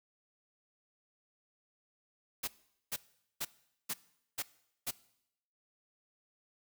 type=noise bursts; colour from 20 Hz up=white; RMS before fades=-36 dBFS; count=6; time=2.43-4.912 s; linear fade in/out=10 ms; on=47 ms; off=440 ms; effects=noise-tail reverb RT60 0.8 s tail -20 dB re dry